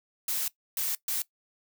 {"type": "noise bursts at uneven times", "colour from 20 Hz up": "blue", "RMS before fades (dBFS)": -30, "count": 3, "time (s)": [[0.28, 0.48], [0.77, 0.95], [1.08, 1.22]], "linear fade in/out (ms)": 2, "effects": ["noise-tail reverb RT60 0.1 s tail -19 dB re dry"]}